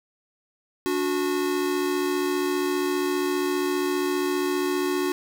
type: tone pair together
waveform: square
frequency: 290 / 365 Hz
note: D4 / F#4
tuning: -22 / -24 cents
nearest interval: major third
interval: 398 cents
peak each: -28 / -25 dBFS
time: 0.86-5.12 s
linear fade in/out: 0 ms
effects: none